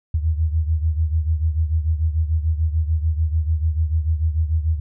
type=beating tone pair; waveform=sine; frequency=78 / 84.8 Hz; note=D#2 / E2; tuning=+5 / +50 cents; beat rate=6.8 Hz; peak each=-18 / -23 dBFS; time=0.14-4.8 s; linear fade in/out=5 ms; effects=none